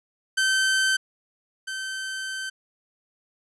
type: tone pair in turn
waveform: sawtooth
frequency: 1544 / 1544 Hz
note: G6 / G6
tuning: -27 / -27 cents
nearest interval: unison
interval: 0 cents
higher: neither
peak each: -16 / -26 dBFS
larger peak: first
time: 0.37-0.97 / 1.67-2.5 s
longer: second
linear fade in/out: 10 ms
effects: resampled to 24000 Hz